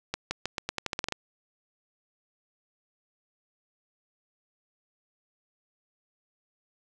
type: accelerating click train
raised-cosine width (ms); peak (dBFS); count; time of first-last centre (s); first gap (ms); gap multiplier
0.2; -12; 12; 0.14-1.123; 170; 0.86
effects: none